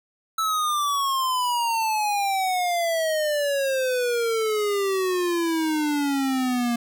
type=exponential sweep; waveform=square; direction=down; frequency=1318.5 to 234.7 Hz; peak=-22 dBFS; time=0.38-6.76 s; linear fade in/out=5 ms; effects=none